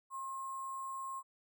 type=tone with sample-and-hold; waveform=sine; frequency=1069 Hz; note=C6; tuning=37 cents sharp; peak=-39 dBFS; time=0.1-1.23 s; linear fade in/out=50 ms; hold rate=8820 Hz; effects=none